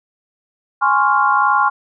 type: chord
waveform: sine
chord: Db major seventh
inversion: second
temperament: equal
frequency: 830.6 / 1046.5 / 1108.7 / 1396.9 Hz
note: Ab5 / C6 / Db6 / F6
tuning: 0 / 0 / 0 / 0 cents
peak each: -17 dBFS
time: 0.81-1.7 s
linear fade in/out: 20 ms
effects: none